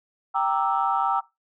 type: chord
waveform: sine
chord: E half-diminished seventh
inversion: first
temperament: equal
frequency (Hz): 784 / 932.3 / 1174.7 / 1318.5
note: G5 / Bb5 / D6 / E6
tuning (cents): 0 / 0 / 0 / 0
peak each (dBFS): -24 / -26 / -29 / -25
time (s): 0.34-1.21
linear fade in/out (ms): 20
effects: noise-tail reverb RT60 0.2 s tail -18 dB re dry + tanh soft clip ceiling -10 dBFS